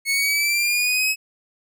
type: exponential sweep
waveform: sawtooth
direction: up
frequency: 2193 to 2573 Hz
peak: -15 dBFS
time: 0.05-1.16 s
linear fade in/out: 50 ms
effects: none